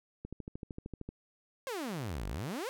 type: click train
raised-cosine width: 3 ms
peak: -28 dBFS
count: 12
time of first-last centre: 0.25-1.09 s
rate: 13.1 Hz
type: exponential two-way sweep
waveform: sawtooth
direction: down then up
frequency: 558 to 45 to 558 Hz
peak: -32 dBFS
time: 1.67-2.69 s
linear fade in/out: 0 ms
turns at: 2.27 s
effects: none